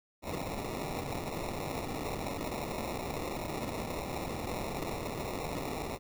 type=noise with sample-and-hold; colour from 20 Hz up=violet; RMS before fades=-37 dBFS; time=0.22-5.99 s; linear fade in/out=50 ms; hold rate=1575 Hz; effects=none